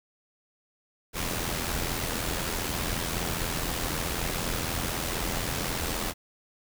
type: noise with amplitude modulation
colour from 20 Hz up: pink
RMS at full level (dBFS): -28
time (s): 1.13-6.14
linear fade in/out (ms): 50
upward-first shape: sine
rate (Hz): 84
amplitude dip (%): 55
effects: none